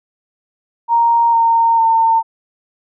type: tone with pitch steps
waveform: sine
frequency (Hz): 932.3 / 918.9 / 905.8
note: A#5 / A#5 / A#5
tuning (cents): 0 / -25 / -50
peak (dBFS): -9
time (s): 0.88-2.23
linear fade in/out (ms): 50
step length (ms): 450
effects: none